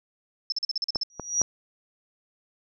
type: tone bursts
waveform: sine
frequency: 5274 Hz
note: E8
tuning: in tune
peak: -24 dBFS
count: 9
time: 0.5-1.034 s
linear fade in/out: 2 ms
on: 22 ms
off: 42 ms
type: clicks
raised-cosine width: 1 ms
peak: -18 dBFS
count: 3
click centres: 0.958 / 1.197 / 1.416 s
type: tone with exponential growth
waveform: sine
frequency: 5770 Hz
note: F#8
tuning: 44 cents flat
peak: -17 dBFS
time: 1.1-1.42 s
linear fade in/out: 1 ms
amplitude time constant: 68 ms
effects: none